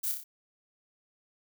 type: noise with echo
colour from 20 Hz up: violet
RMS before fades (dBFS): -32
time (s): 0.03-0.12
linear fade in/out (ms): 10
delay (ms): 30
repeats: 4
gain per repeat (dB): -4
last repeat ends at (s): 0.24
effects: none